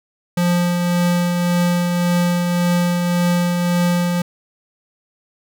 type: tone with tremolo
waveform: square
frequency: 175.4 Hz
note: F3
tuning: 8 cents sharp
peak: -14 dBFS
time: 0.37-4.22 s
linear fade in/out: 5 ms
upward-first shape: triangle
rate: 1.8 Hz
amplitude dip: 35%
effects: none